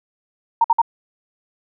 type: tone bursts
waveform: sine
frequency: 923 Hz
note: A#5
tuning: 17 cents flat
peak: -10 dBFS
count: 3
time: 0.61-0.817 s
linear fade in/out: 5 ms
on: 33 ms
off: 54 ms
effects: none